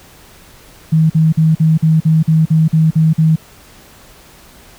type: tone bursts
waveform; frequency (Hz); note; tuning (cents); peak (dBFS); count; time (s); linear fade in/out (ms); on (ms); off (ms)
sine; 159.1; D#3; +39; -7; 11; 0.92-3.36; 10; 180; 46
effects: pink hiss -42 dBFS RMS until 4.78 s